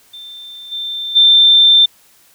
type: tone with level steps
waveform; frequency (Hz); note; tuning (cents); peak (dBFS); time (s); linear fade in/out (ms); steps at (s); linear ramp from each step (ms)
sine; 3570; A7; +24; -30 / -20 / -5; 0.13-1.86; 10; 0.71 / 1.15; 20
effects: white hiss -50 dBFS RMS until 2.34 s